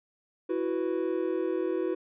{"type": "chord", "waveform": "triangle", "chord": "E suspended second", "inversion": "none", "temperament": "equal", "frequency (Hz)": [329.6, 370, 493.9], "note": ["E4", "F#4", "B4"], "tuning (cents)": [0, 0, 0], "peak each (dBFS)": [-29, -28, -32], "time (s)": [0.49, 1.95], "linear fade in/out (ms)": 10, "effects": ["resampled to 8000 Hz"]}